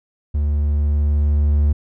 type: tone with level ramp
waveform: triangle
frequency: 73.42 Hz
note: D2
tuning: in tune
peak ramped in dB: -14 to -10 dBFS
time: 0.34-1.73 s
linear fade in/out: 10 ms
effects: none